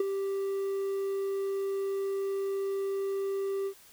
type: tone with ADSR envelope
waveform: triangle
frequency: 392 Hz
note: G4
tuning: in tune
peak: -19 dBFS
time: 0-3.74 s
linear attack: 4 ms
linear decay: 15 ms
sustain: -8 dB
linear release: 75 ms
effects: white hiss -56 dBFS RMS until 3.92 s